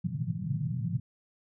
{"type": "band-pass noise", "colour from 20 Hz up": "pink", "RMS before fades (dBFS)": -32, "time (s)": [0.04, 1], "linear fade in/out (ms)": 10, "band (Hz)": [120, 170], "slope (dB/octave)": 48, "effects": []}